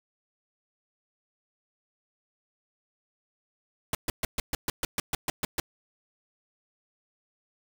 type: noise bursts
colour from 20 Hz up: pink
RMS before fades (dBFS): -28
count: 12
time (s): 3.93-5.6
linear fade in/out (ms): 2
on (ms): 20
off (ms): 130
effects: none